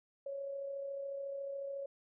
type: tone with amplitude modulation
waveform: sine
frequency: 554.4 Hz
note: C#5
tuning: in tune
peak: -37 dBFS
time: 0.26-1.86 s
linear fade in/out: 5 ms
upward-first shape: sine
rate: 34 Hz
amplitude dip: 35%
effects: none